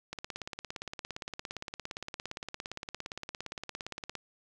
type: click train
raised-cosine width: 0.2 ms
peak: -21 dBFS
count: 71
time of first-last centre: 0.13-4.153 s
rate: 17.4 Hz
effects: none